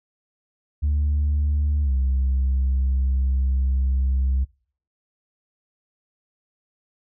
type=tone with pitch glide; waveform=sine; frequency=73.42 to 65.79 Hz; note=D2 to C2; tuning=0 to +10 cents; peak=-16 dBFS; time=0.82-4.45 s; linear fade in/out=20 ms; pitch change=-190 cents; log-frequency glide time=1.83-1.91 s; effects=noise-tail reverb RT60 0.5 s tail -25 dB re dry + tanh soft clip ceiling -16 dBFS